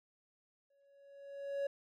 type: tone with exponential growth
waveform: triangle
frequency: 559 Hz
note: C#5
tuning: 14 cents sharp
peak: -30 dBFS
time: 0.7-1.67 s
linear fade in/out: 5 ms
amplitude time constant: 210 ms
effects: none